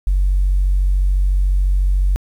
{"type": "tone", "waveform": "sine", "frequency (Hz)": 47, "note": "F#1", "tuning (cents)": 28, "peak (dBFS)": -11, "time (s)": [0.07, 2.16], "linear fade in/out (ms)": 0, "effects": ["tanh soft clip ceiling -8 dBFS", "8-bit"]}